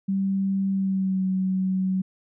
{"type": "tone with pitch glide", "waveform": "sine", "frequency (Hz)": [194.2, 188.02], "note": ["G3", "F#3"], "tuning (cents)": [-16, 28], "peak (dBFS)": -21, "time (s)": [0.08, 2.02], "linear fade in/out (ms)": 10, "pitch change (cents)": -56, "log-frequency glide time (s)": [0.71, 1.25], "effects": []}